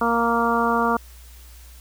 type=harmonic tone; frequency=233.1 Hz; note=A#3; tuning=in tune; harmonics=1 / 2 / 3 / 4 / 5 / 6; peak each=-24 / -25 / -26 / -24 / -23 / -27 dBFS; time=0.01-0.97 s; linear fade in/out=5 ms; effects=added 60 Hz sine -42 dBFS peak until 1.8 s + white hiss -50 dBFS RMS until 1.8 s